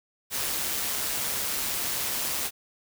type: noise with amplitude modulation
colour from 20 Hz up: white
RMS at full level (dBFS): -28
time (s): 0.3-2.51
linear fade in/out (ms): 50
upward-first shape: sine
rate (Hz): 139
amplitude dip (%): 30
effects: none